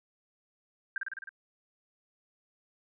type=tone with echo; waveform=sine; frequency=1586 Hz; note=G6; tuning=20 cents sharp; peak=-29 dBFS; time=0.96-0.98 s; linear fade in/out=2 ms; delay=52 ms; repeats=6; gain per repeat=-2 dB; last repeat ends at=1.292 s; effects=none